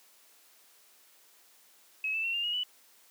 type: tone with pitch steps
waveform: sine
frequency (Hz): 2567 / 2642 / 2720 / 2799 / 2881 / 2966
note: E7 / E7 / F7 / F7 / F#7 / F#7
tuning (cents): -47 / +3 / -46 / +3 / -47 / +4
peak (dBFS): -29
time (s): 2.04-2.634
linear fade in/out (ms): 2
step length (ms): 99
effects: white hiss -61 dBFS RMS until 3.1 s + high-pass 300 Hz 12 dB/octave